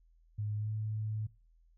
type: tone with pitch glide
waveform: sine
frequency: 105.1 to 107.93 Hz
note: G#2 to A2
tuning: +21 to -33 cents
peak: -33 dBFS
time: 0.38-1.27 s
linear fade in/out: 10 ms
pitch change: +46 cents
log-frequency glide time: 0.56-0.7 s
effects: noise-tail reverb RT60 0.3 s tail -19 dB re dry + added 41 Hz sine -62 dBFS peak until 1.77 s